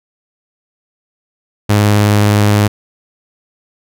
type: tone with vibrato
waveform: sawtooth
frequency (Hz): 103.83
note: G#2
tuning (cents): 0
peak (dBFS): -4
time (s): 1.69-2.68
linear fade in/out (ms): 10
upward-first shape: sine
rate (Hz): 19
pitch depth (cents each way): 17
effects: none